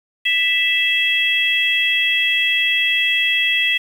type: harmonic tone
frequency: 659.3 Hz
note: E5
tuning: in tune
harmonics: 3 / 4 / 5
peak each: -20 / -18 / -19 dBFS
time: 0.25-3.78 s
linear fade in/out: 10 ms
effects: 7-bit